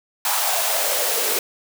white noise with high-pass filter sweep, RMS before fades -21 dBFS, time 0.25-1.39 s, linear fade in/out 2 ms, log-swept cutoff 880 to 420 Hz, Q 4.3, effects none

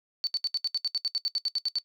sine tone bursts, 4508 Hz, C#8, 28 cents sharp, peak -24 dBFS, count 16, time 0.24-1.785 s, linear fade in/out 0 ms, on 30 ms, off 71 ms, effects noise-tail reverb RT60 0.1 s tail -19 dB re dry

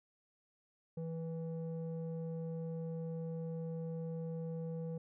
square tone with low-pass filter, 163.7 Hz, E3, 12 cents flat, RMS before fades -41 dBFS, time 0.97-4.98 s, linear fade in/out 5 ms, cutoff 440 Hz, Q 2.3, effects none

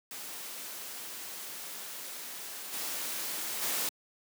white noise with level steps, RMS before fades -42 / -36 / -32 dBFS, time 0.11-3.89 s, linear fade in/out 2 ms, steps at 2.72 / 3.61 s, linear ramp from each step 20 ms, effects high-pass 200 Hz 12 dB/octave

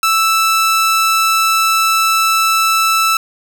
sawtooth tone, 1320 Hz, E6, 2 cents sharp, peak -7 dBFS, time 0.03-3.17 s, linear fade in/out 2 ms, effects none

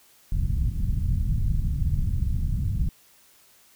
pink low-pass noise, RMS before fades -24 dBFS, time 0.32-2.89 s, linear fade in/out 2 ms, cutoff 150 Hz, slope 24 dB/octave, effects white hiss -57 dBFS RMS until 3.75 s

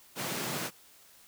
pink high-pass noise, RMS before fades -35 dBFS, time 0.15-0.71 s, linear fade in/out 50 ms, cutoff 120 Hz, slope 48 dB/octave, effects white hiss -58 dBFS RMS until 1.27 s

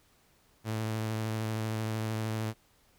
sawtooth tone with vibrato, 110 Hz, A2, in tune, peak -27 dBFS, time 0.64-2.54 s, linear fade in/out 50 ms, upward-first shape triangle, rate 13 Hz, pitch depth 24 cents each way, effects pink hiss -66 dBFS RMS until 2.98 s

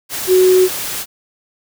sine tone in noise, 370 Hz, F#4, in tune, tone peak -7 dBFS, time 0.27-0.69 s, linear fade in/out 50 ms, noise white, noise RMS -23 dBFS, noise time 0.09-1.06 s, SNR +13 dB, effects none

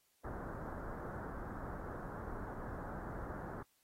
pink low-pass noise, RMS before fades -45 dBFS, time 0.24-3.63 s, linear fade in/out 5 ms, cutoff 1600 Hz, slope 48 dB/octave, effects white hiss -75 dBFS RMS until 3.83 s + AAC 48 kbps

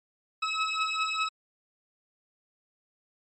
20% pulse beating tone pair, 1286 / 1291 Hz, E6 / E6, -43 / -37 cents, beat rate 5 Hz, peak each -25 dBFS, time 0.42-1.29 s, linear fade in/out 10 ms, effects MP3 32 kbps

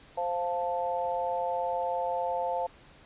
sine chord, F major, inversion second, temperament equal, 523.3 / 698.5 / 880 Hz, C5 / F5 / A5, 0 / 0 / 0 cents, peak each -32 dBFS, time 0.17-2.67 s, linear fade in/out 10 ms, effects pink hiss -55 dBFS RMS until 3.05 s + resampled to 8000 Hz

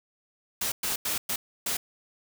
white noise bursts at uneven times, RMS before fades -29 dBFS, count 5, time 0.61-0.72 / 0.83-0.96 / 1.05-1.18 / 1.29-1.36 / 1.66-1.77 s, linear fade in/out 5 ms, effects none

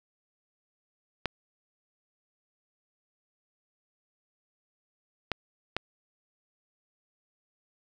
clicks, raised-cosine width 0.3 ms, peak -12 dBFS, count 3, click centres 1.257 / 5.317 / 5.766 s, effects none

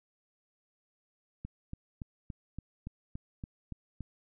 click train, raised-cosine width 5 ms, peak -27 dBFS, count 10, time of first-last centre 1.45-4.007 s, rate 3.52 Hz, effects none

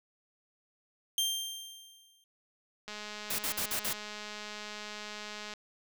sawtooth tone with exponential decay, 3171 Hz, G7, 19 cents sharp, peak -23 dBFS, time 1.18-2.24 s, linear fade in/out 1 ms, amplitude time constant 230 ms
click train, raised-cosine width 0.2 ms, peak -25 dBFS, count 559, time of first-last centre 2.88-5.537 s, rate 210 Hz
white noise bursts, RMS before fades -33 dBFS, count 5, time 3.3-3.931 s, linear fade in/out 5 ms, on 87 ms, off 49 ms
effects none

